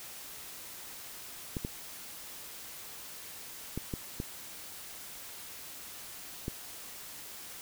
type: clicks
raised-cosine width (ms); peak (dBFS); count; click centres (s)
3; -21; 6; 1.568 / 1.649 / 3.776 / 3.938 / 4.201 / 6.481
effects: white hiss -46 dBFS RMS until 7.61 s